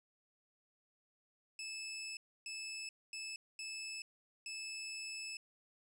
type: tone bursts at uneven times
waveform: 20% pulse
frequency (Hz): 2615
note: E7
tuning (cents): -15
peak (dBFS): -38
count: 5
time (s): 1.59-2.17 / 2.46-2.89 / 3.13-3.36 / 3.59-4.02 / 4.46-5.37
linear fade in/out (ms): 2
effects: low-pass 12000 Hz 12 dB/octave